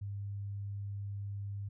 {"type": "tone", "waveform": "sine", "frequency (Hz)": 100.5, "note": "G2", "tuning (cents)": 44, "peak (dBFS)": -37, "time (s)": [0.01, 1.69], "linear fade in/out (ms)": 10, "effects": []}